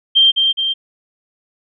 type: tone with echo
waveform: sine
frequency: 3163 Hz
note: G7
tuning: 15 cents sharp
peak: -7 dBFS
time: 0.15-0.32 s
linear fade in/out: 20 ms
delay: 210 ms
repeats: 2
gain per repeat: -4 dB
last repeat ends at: 0.74 s
effects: none